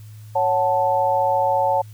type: chord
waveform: sine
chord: F# minor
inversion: second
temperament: equal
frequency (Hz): 554.4 / 740 / 880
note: C#5 / F#5 / A5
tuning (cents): 0 / 0 / 0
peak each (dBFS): -21 / -22 / -19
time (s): 0.35-1.82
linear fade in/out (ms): 10
effects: added 107 Hz sine -37 dBFS peak until 1.93 s + white hiss -54 dBFS RMS until 1.93 s